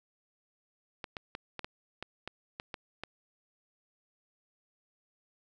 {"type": "clicks", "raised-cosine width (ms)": 0.3, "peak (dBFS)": -22, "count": 10, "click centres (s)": [1.042, 1.168, 1.351, 1.593, 1.645, 2.026, 2.276, 2.599, 2.742, 3.036], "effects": []}